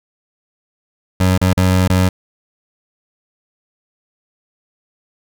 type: tone with dropouts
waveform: 25% pulse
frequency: 92.5 Hz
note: F#2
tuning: in tune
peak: -7 dBFS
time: 1.2-2.09 s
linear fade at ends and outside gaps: 5 ms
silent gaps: 1.378-1.414 / 1.533-1.573 / 1.88-1.899 s
effects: none

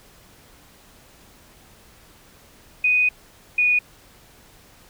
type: tone pair in turn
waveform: sine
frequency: 2489 / 2465 Hz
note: D#7 / D#7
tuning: 0 / -17 cents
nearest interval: unison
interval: 17 cents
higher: first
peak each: -15 dBFS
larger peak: neither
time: 2.84-3.09 / 3.58-3.79 s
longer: first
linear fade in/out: 5 ms
effects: pink hiss -51 dBFS RMS until 4.89 s

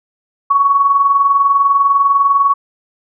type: tone with tremolo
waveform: sine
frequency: 1117 Hz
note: C#6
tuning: 13 cents sharp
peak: -6 dBFS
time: 0.5-2.54 s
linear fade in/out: 10 ms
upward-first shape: sine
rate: 20 Hz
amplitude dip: 55%
effects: none

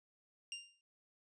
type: tone with exponential decay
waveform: sawtooth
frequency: 2794 Hz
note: F7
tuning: in tune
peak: -36 dBFS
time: 0.52-0.81 s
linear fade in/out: 1 ms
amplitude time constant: 62 ms
effects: resampled to 22050 Hz

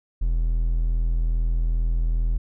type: tone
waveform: triangle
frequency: 41.2 Hz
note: E1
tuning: in tune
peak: -17 dBFS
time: 0.21-2.38 s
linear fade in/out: 10 ms
effects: none

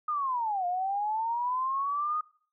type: linear two-way sweep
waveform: sine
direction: down then up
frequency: 1244.5 to 701 to 1244.5 Hz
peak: -27 dBFS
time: 0.08-2.21 s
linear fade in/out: 5 ms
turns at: 0.66 s
effects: noise-tail reverb RT60 0.5 s tail -23 dB re dry

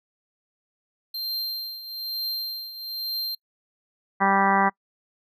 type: tone with tremolo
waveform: square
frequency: 4164 Hz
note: C8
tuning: 9 cents flat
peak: -26 dBFS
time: 1.14-3.35 s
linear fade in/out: 5 ms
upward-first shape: triangle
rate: 1.1 Hz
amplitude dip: 75%
type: harmonic tone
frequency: 196 Hz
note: G3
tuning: in tune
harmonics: 1 / 2 / 3 / 4 / 5 / 6 / 7 / 8 / 9 / 10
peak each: -26 / -31 / -33 / -22 / -24 / -25 / -35 / -28 / -35 / -28 dBFS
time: 4.2-4.7 s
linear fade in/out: 20 ms
effects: noise-tail reverb RT60 0.1 s tail -26 dB re dry

